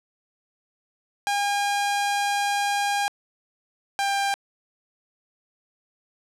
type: tone pair in turn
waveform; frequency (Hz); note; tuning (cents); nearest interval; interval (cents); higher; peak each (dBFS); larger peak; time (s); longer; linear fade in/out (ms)
sawtooth; 810 / 796.1; G#5 / G5; -43 / +27; unison; 30; first; -18; neither; 1.27-3.08 / 3.99-4.34; first; 0
effects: low-pass 10000 Hz 12 dB/octave